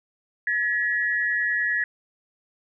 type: tone pair together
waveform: sine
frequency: 1700 / 1910.3 Hz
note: G#6 / A#6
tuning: +40 / +42 cents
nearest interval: major second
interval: 202 cents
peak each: -24 dBFS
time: 0.47-1.84 s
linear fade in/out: 2 ms
effects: none